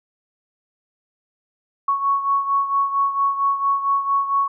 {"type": "beating tone pair", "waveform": "sine", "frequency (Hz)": [1108.7, 1113.1], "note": ["C#6", "C#6"], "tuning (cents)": [0, 7], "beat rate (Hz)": 4.4, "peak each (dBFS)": [-18, -24], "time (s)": [1.88, 4.48], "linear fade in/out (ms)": 5, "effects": []}